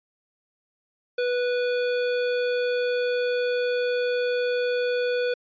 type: tone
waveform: square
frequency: 492 Hz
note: B4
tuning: 7 cents flat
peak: -23 dBFS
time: 1.18-5.34 s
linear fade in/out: 5 ms
effects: resampled to 11025 Hz